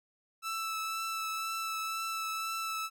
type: tone with vibrato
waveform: sawtooth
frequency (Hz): 1318.5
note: E6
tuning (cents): 0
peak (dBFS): -30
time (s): 0.42-2.9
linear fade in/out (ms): 50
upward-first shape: triangle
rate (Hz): 2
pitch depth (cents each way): 16
effects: none